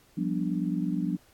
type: chord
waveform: sine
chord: G dominant seventh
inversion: third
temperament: just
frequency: 176.4 / 196 / 245 / 294 Hz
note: F3 / G3 / B3 / D4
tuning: +18 / 0 / -14 / +2 cents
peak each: -30 / -32 / -33 / -32 dBFS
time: 0.17-1.17 s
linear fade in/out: 10 ms
effects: pink hiss -61 dBFS RMS until 1.33 s + AAC 64 kbps